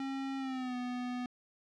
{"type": "tone with pitch glide", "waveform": "square", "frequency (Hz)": [270, 247.6], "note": ["C#4", "B3"], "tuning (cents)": [-45, 5], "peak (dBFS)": -36, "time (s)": [0, 1.26], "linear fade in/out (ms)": 2, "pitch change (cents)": -150, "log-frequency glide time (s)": [0.38, 0.76], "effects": ["low-pass 4000 Hz 12 dB/octave"]}